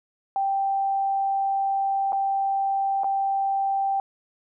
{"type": "tone with dropouts", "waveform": "sine", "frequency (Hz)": 784, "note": "G5", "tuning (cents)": 0, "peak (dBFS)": -21, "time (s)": [0.36, 4], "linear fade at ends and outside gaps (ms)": 1, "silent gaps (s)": [[2.122, 2.129], [3.035, 3.043]], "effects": []}